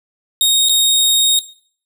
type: tone with dropouts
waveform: sawtooth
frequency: 3729 Hz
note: A#7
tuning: in tune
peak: -7 dBFS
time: 0.41-1.39 s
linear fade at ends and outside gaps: 1 ms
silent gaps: 0.687-0.694 s
effects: noise-tail reverb RT60 0.5 s tail -17 dB re dry